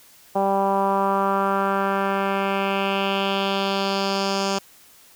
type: tone with low-pass filter sweep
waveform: 10% pulse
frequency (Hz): 196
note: G3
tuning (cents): 0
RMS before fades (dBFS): -22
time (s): 0.35-4.59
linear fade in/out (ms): 10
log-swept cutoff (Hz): 780 to 6100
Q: 2.5
effects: white hiss -51 dBFS RMS until 5.15 s